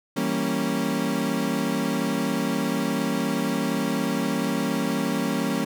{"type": "chord", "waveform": "35% pulse", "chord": "E diminished seventh", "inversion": "none", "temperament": "equal", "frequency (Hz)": [164.81, 196, 233.1, 277.2], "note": ["E3", "G3", "Bb3", "Db4"], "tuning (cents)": [0, 0, 0, 0], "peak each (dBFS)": [-30, -27, -26, -26], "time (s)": [0.16, 5.65], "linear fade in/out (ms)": 10, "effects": []}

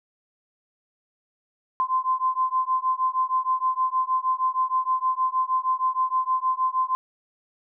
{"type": "beating tone pair", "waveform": "sine", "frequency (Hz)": [1032, 1038.4], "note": ["C6", "C6"], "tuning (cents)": [-24, -13], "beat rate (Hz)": 6.4, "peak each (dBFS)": -24, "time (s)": [1.8, 6.95], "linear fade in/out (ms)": 0, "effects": []}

